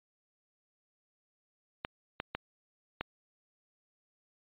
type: clicks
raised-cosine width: 0.3 ms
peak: -17 dBFS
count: 4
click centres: 1.849 / 2.201 / 2.35 / 3.01 s
effects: resampled to 8000 Hz